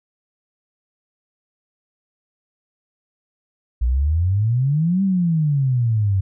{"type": "exponential two-way sweep", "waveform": "sine", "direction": "up then down", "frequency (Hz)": [57, 197.8, 93.6], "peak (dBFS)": -15, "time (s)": [3.81, 6.21], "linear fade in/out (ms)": 10, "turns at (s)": 5.03, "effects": []}